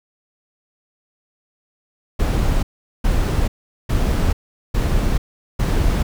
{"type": "noise bursts", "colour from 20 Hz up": "brown", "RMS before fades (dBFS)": -17, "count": 5, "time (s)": [2.19, 6.03], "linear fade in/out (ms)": 10, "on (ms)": 440, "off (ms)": 410, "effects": []}